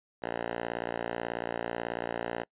5% pulse tone with band-pass filter, 58.27 Hz, A#1, in tune, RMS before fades -35 dBFS, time 0.22-2.44 s, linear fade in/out 10 ms, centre 970 Hz, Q 0.69, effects noise-tail reverb RT60 0.1 s tail -25 dB re dry + resampled to 8000 Hz

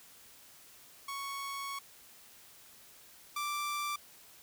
sawtooth tone pair in turn, 1108.7 / 1174.6 Hz, C#6 / D6, 0 / 0 cents, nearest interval minor second, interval 100 cents, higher second, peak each -34 / -30 dBFS, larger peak second, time 1.08-1.79 / 3.36-3.96 s, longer first, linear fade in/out 5 ms, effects white hiss -57 dBFS RMS until 4.42 s

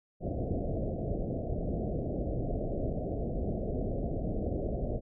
pink low-pass noise, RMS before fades -33 dBFS, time 0.2-5.01 s, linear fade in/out 50 ms, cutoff 700 Hz, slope 96 dB/octave, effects none

